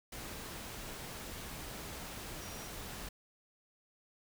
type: tone in noise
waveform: sine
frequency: 5710 Hz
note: F8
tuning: 37 cents sharp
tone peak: -53 dBFS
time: 2.41-2.68 s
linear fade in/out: 5 ms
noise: pink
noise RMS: -45 dBFS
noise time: 0.12-3.09 s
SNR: -11 dB
effects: none